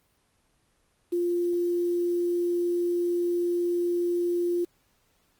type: tone with quantisation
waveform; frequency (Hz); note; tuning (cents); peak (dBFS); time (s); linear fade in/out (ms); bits
sine; 349.2; F4; 0; -23; 1.12-4.65; 10; 8
effects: pink hiss -68 dBFS RMS until 5.39 s + Opus 24 kbps